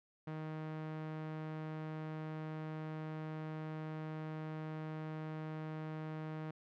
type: tone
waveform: sawtooth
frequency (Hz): 156.3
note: D#3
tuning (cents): +8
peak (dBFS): -37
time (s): 0.27-6.51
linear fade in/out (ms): 5
effects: low-pass 2000 Hz 12 dB/octave